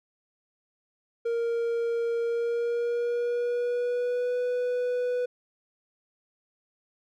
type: tone with pitch glide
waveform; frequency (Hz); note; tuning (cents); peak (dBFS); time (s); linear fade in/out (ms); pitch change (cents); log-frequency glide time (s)
triangle; 466.2 to 493.9; A#4 to B4; 0 to 0; -23; 1.25-5.26; 10; +100; 2.22-4.36
effects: none